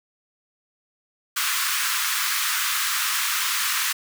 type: high-pass noise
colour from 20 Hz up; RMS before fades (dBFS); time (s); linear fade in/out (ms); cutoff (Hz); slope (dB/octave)
pink; -24; 1.36-3.93; 10; 1100; 48
effects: none